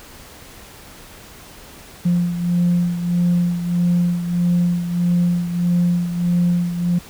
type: beating tone pair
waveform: sine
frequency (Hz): 174.61 / 176.21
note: F3 / F3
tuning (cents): 0 / +16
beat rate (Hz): 1.6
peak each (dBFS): -15 / -21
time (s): 2.05-6.99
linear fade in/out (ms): 10
effects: tanh soft clip ceiling -10 dBFS + pink hiss -41 dBFS RMS until 7.09 s